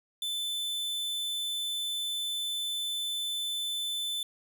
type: tone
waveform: 45% pulse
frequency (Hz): 3520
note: A7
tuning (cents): 0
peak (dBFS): -31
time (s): 0.22-4.23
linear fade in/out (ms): 2
effects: 12-bit